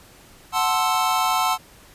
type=chord; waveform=square; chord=F# half-diminished seventh; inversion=none; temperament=equal; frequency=740 / 880 / 1046.5 / 1318.5 Hz; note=F#5 / A5 / C6 / E6; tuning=0 / 0 / 0 / 0 cents; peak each=-25 dBFS; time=0.52-1.58 s; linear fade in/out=50 ms; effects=pink hiss -49 dBFS RMS until 1.94 s + resampled to 32000 Hz